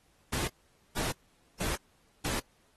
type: noise bursts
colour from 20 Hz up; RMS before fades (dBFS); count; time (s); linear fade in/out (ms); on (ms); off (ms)
pink; -33; 4; 0.32-2.4; 10; 160; 480
effects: pink hiss -68 dBFS RMS until 2.76 s + AAC 32 kbps